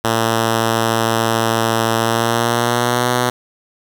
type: tone with pitch glide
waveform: 5% pulse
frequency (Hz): 113.6 to 123.17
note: A#2 to B2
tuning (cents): -44 to -4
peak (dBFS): -3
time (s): 0.04-3.3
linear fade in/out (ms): 5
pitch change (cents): +140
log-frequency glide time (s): 1.97-3.14
effects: 7-bit